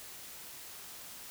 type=silence; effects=white hiss -48 dBFS RMS until 1.3 s